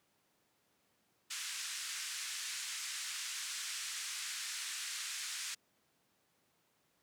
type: band-pass noise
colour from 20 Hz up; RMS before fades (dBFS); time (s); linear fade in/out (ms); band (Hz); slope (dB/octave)
white; -42; 1.3-5.55; 10; 1400 to 8500; 24
effects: pink hiss -75 dBFS RMS until 7.02 s + high-pass 150 Hz 12 dB/octave